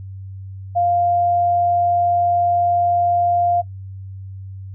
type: tone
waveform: sine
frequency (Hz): 698.5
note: F5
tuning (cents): 0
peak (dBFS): -14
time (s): 0.75-3.62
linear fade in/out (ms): 20
effects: noise-tail reverb RT60 0.1 s tail -18 dB re dry + added 96 Hz sine -30 dBFS peak until 4.74 s